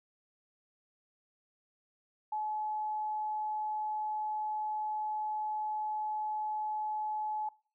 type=tone; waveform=sine; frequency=855 Hz; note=A5; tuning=50 cents flat; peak=-32 dBFS; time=2.32-7.49 s; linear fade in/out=5 ms; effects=noise-tail reverb RT60 0.4 s tail -22 dB re dry